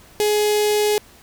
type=tone with notch filter; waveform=sawtooth; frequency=419.7 Hz; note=G#4; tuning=18 cents sharp; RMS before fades=-18 dBFS; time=0.2-0.98 s; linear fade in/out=0 ms; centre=1300 Hz; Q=0.76; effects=pink hiss -48 dBFS RMS until 1.22 s